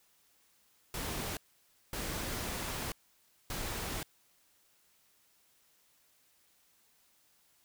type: noise bursts at uneven times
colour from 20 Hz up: pink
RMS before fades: -38 dBFS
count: 3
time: 0.94-1.37 / 1.93-2.92 / 3.5-4.03 s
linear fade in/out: 2 ms
effects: white hiss -69 dBFS RMS until 7.64 s